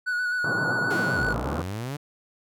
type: tone with vibrato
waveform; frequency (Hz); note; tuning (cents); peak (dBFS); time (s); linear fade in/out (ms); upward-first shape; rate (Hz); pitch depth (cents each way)
triangle; 1471; F#6; -11; -22; 0.06-1.34; 20; square; 7.7; 22
type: band-pass noise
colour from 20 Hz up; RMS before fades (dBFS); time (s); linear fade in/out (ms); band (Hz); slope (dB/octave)
pink; -30; 0.44-1.62; 5; 110 to 1500; 96
type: exponential two-way sweep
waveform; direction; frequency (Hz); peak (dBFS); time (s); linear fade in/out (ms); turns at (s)
sawtooth; down then up; 467.9 to 49 to 151; -26; 0.9-1.97; 10; 1.27
effects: none